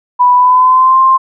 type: tone with pitch glide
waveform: sine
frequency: 987.8 to 1052.6 Hz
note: B5 to C6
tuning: 0 to +10 cents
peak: -4 dBFS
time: 0.19-1.18 s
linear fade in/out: 20 ms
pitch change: +110 cents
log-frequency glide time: 0.35-1 s
effects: none